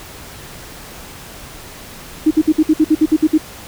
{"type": "tone bursts", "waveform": "sine", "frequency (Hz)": 311.1, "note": "D#4", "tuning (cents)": 0, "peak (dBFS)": -7, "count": 11, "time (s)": [2.26, 3.38], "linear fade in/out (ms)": 10, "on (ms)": 50, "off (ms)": 57, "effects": ["pink hiss -35 dBFS RMS until 3.67 s"]}